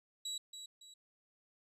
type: tone with echo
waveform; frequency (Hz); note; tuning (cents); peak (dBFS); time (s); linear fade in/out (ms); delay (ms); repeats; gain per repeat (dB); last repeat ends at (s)
30% pulse; 3900; B7; -23; -36; 0.25-0.38; 5; 280; 2; -8; 0.94
effects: resampled to 32000 Hz